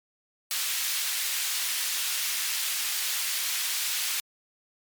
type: high-pass noise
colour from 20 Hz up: pink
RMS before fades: -29 dBFS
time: 0.51-4.2 s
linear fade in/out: 0 ms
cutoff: 2500 Hz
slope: 12 dB/octave
effects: MP3 96 kbps